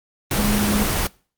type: tone in noise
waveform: sine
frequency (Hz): 207.7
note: G#3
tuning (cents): 0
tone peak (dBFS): -19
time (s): 0.38-0.84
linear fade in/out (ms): 2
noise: pink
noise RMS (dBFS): -21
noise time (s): 0.31-1.07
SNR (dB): -1
effects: noise-tail reverb RT60 0.4 s tail -23 dB re dry + Opus 24 kbps